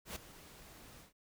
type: noise with ADSR envelope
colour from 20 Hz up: pink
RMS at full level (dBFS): -41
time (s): 0.05-1.13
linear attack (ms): 110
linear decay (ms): 6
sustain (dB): -15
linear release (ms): 130
effects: none